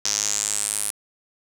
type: tone with band-pass filter sweep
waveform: sawtooth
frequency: 103.9 Hz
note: G#2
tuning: 1 cent sharp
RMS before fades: -25 dBFS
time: 0.05-0.91 s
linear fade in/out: 0 ms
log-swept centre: 5800 to 10000 Hz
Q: 5.2
effects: 7-bit